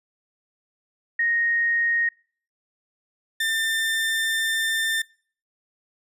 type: tone pair in turn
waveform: sine / 30% pulse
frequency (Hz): 1864.7 / 1793.3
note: A#6 / A6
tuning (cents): 0 / +32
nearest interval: minor second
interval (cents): 68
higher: first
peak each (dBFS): -19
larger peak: neither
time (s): 1.19-2.09 / 3.4-5.02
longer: second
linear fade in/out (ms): 5
effects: noise-tail reverb RT60 0.5 s tail -26 dB re dry + resampled to 32000 Hz